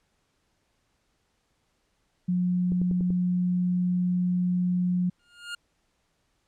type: tone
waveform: sine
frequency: 179.5 Hz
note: F3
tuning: 48 cents sharp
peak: -22 dBFS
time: 2.28-5.1 s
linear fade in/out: 10 ms
type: click train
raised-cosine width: 3 ms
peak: -22 dBFS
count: 5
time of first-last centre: 2.72-3.105 s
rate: 10.4 Hz
type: tone with exponential growth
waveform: 25% pulse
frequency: 1416 Hz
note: F6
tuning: 23 cents sharp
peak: -27 dBFS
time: 5.19-5.55 s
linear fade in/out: 5 ms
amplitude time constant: 77 ms
effects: pink hiss -72 dBFS RMS until 6.47 s + low-pass 9000 Hz 12 dB/octave